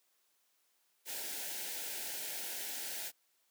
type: band-stop noise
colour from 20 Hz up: white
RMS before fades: -41 dBFS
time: 1.05-3.12 s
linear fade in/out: 50 ms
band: 940 to 1400 Hz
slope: 96 dB/octave
effects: white hiss -75 dBFS RMS until 3.5 s + high-pass 300 Hz 12 dB/octave